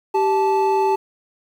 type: tone pair together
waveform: triangle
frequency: 388.9 / 873 Hz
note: G4 / A5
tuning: -14 / -14 cents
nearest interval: octave + major second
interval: 1400 cents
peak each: -16 dBFS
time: 0.14-0.96 s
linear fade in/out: 10 ms
effects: 8-bit